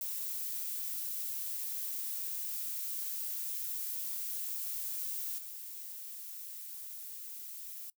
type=noise with level steps; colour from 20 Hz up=violet; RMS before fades=-38 / -45 dBFS; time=0.01-7.9 s; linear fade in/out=2 ms; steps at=5.38 s; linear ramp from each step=5 ms; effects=noise-tail reverb RT60 0.1 s tail -22 dB re dry